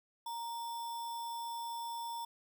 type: tone with sample-and-hold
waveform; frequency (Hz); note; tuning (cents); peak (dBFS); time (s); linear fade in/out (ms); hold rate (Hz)
sine; 932.3; A#5; 0; -38; 0.26-2.25; 5; 4410
effects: none